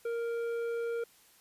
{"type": "tone with tanh clipping", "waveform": "sine", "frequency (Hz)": 466.2, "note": "A#4", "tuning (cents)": 0, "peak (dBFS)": -33, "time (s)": [0.05, 1.04], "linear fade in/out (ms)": 5, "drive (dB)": 9, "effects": ["white hiss -62 dBFS RMS until 1.4 s", "resampled to 32000 Hz"]}